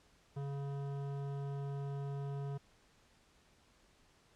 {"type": "tone with hard clipping", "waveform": "sine", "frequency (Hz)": 140, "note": "C#3", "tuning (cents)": 18, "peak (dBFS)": -40, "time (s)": [0.36, 2.58], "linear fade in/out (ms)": 10, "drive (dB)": 14, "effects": ["pink hiss -68 dBFS RMS until 4.35 s", "low-pass 8000 Hz 12 dB/octave"]}